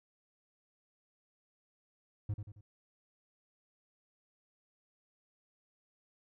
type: tone with echo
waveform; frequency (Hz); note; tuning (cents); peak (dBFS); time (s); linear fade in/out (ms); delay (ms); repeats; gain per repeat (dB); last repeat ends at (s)
triangle; 103.83; G#2; 0; -30; 2.29-2.34; 5; 90; 3; -7; 2.61
effects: none